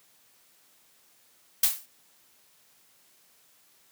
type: noise with exponential decay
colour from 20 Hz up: blue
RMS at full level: -17 dBFS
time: 1.63-1.86 s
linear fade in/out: 5 ms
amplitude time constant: 49 ms
effects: white hiss -62 dBFS RMS until 3.91 s + high-pass 100 Hz 12 dB/octave